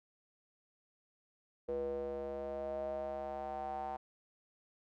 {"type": "tone with band-pass filter sweep", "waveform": "square", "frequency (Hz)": 69.3, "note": "C#2", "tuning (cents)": 0, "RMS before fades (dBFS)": -40, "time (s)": [1.68, 3.97], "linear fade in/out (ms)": 10, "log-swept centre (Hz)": [480, 800], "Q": 7.3, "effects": []}